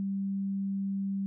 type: tone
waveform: sine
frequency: 196 Hz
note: G3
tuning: in tune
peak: -29 dBFS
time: 0-1.26 s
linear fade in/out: 0 ms
effects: none